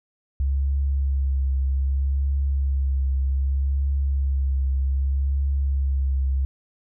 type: tone with vibrato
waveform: sine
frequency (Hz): 68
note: C#2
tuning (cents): -33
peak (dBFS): -19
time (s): 0.4-6.45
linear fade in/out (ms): 0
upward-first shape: triangle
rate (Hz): 0.64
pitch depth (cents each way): 33
effects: none